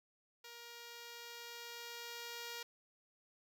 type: tone with level ramp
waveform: 5% pulse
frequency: 471.8 Hz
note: A#4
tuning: 21 cents sharp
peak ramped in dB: -40 to -32 dBFS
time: 0.44-2.63 s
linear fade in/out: 5 ms
effects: none